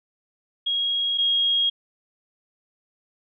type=tone pair in turn; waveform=sine; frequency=3288 / 3272 Hz; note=G#7 / G#7; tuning=-18 / -26 cents; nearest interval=unison; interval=8 cents; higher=first; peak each=-21 / -18 dBFS; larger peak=second; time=0.66-1.18 / 1.18-1.7 s; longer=neither; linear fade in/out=10 ms; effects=none